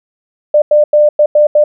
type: tone bursts at uneven times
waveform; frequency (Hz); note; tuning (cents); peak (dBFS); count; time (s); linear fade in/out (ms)
sine; 597; D5; +28; -4; 6; 0.54-0.62 / 0.71-0.84 / 0.93-1.09 / 1.19-1.26 / 1.35-1.47 / 1.55-1.64; 5
effects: none